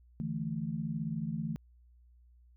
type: chord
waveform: sine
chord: D suspended second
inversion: none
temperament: just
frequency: 146.83 / 165.19 / 220.2 Hz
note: D3 / E3 / A3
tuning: 0 / +4 / +2 cents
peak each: -39 / -36 / -37 dBFS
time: 0.2-1.56 s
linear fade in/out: 0 ms
effects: added 60 Hz sine -58 dBFS peak until 2.56 s